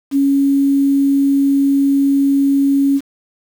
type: tone with quantisation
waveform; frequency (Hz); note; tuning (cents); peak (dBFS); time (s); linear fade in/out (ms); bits
sine; 277.2; C#4; 0; -10; 0.11-3.01; 50; 6
effects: none